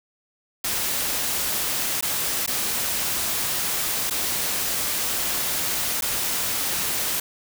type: noise with dropouts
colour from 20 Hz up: white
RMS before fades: -25 dBFS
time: 0.64-7.2 s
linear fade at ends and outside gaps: 5 ms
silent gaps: 2.01-2.025 / 2.463-2.475 / 4.099-4.107 / 6.01-6.021 s
effects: none